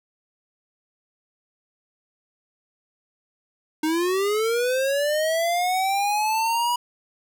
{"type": "linear sweep", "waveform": "square", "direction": "up", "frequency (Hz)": [305.9, 975], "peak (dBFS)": -21, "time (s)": [3.83, 6.76], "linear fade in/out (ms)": 5, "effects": []}